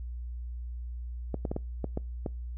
clicks, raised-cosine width 2 ms, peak -18 dBFS, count 7, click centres 1.343 / 1.452 / 1.515 / 1.564 / 1.843 / 1.974 / 2.262 s, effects noise-tail reverb RT60 0.3 s tail -26 dB re dry + added 60 Hz sine -35 dBFS peak until 2.57 s

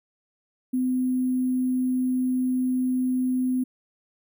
sine tone with sample-and-hold, 255 Hz, C4, 44 cents flat, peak -21 dBFS, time 0.73-3.64 s, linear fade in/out 10 ms, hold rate 11025 Hz, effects none

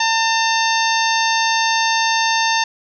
harmonic tone with a mistuned harmonic, 900 Hz, A5, 39 cents sharp, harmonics 1 / 2 / 3 / 4 / 5 / 6 / 7, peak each -18 / -21 / -23 / -24 / -25 / -26 / -26 dBFS, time 0-2.64 s, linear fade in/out 5 ms, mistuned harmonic 5, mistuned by +16 cents, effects none

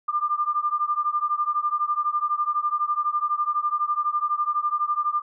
sine beating tone pair, 1193 / 1205 Hz, D6 / D6, +27 / +44 cents, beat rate 12 Hz, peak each -24 / -25 dBFS, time 0.08-5.22 s, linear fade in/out 10 ms, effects none

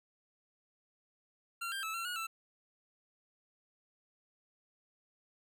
25% pulse tone with pitch steps, 1375 / 1587 / 1308 / 1358 / 1448 / 1331 Hz, F6 / G6 / E6 / F6 / F#6 / E6, -27 / +21 / -14 / -49 / -38 / +16 cents, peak -33 dBFS, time 1.61-2.27 s, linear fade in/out 10 ms, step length 110 ms, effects none

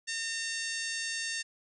harmonic tone, 910 Hz, A#5, 42 cents flat, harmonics 2 / 3 / 4 / 5 / 6 / 7 / 8 / 9 / 10, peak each -37 / -41 / -43 / -41 / -42 / -41 / -46 / -47 / -48 dBFS, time 0.07-1.43 s, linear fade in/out 20 ms, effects none

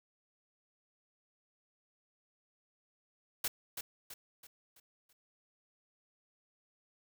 white noise with echo, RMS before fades -34 dBFS, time 3.44-3.48 s, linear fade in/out 5 ms, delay 330 ms, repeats 5, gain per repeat -7 dB, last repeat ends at 5.13 s, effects none

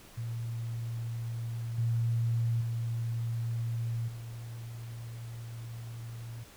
sine tone with level steps, 116 Hz, A#2, 8 cents flat, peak -33 / -26 / -30 / -39 dBFS, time 0.17-6.44 s, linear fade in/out 10 ms, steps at 1.78 / 2.61 / 4.08 s, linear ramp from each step 5 ms, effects pink hiss -54 dBFS RMS until 6.56 s

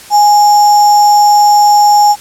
sine tone with sample-and-hold, 830.6 Hz, G#5, in tune, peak -3 dBFS, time 0.1-2.16 s, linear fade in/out 50 ms, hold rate 6300 Hz, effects white hiss -33 dBFS RMS until 2.2 s + low-pass 11000 Hz 12 dB/octave

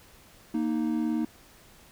triangle tone pair together, 233.1 / 311.1 Hz, A#3 / D#4, 0 / 0 cents, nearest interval perfect fourth, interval 500 cents, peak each -26 dBFS, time 0.54-1.25 s, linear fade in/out 5 ms, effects pink hiss -55 dBFS RMS until 1.91 s

